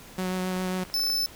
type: tone with vibrato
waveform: sawtooth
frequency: 184.6 Hz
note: F#3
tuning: 4 cents flat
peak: -23 dBFS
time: 0.18-0.84 s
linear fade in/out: 5 ms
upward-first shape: sine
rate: 7.4 Hz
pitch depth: 12 cents each way
type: clicks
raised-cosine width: 0.5 ms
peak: -28 dBFS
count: 12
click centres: 0.514 / 0.566 / 0.619 / 0.682 / 0.786 / 0.851 / 0.9 / 0.965 / 0.996 / 1.037 / 1.069 / 1.1 s
type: tone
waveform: 45% pulse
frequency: 5274 Hz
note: E8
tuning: in tune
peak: -24 dBFS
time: 0.94-1.26 s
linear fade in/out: 0 ms
effects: pink hiss -47 dBFS RMS until 1.35 s